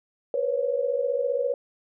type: tone cluster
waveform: sine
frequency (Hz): 480.2 / 499.9 / 555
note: B4 / B4 / C#5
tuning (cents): -49 / +21 / +2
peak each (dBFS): -29 / -27 / -26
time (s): 0.34-1.54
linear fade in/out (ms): 2
effects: none